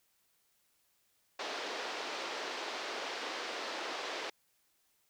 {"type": "band-pass noise", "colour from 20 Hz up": "pink", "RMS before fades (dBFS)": -40, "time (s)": [1.39, 4.3], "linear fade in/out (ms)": 5, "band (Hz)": [370, 5200], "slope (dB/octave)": 24, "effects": ["white hiss -74 dBFS RMS until 5.09 s"]}